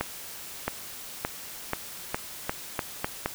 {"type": "accelerating click train", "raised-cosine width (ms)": 0.5, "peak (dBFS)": -11, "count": 9, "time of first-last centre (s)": [0.01, 3.26], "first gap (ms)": 670, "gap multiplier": 0.85, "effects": ["white hiss -41 dBFS RMS until 3.34 s"]}